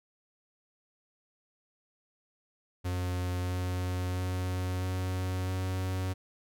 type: tone with pitch steps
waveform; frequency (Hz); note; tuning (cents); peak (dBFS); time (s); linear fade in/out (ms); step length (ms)
45% pulse; 90.2 / 90.93 / 91.67 / 92.42 / 93.17; F#2 / F#2 / F#2 / F#2 / F#2; -44 / -30 / -16 / -1 / +13; -30; 2.84-6.14; 20; 660
effects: none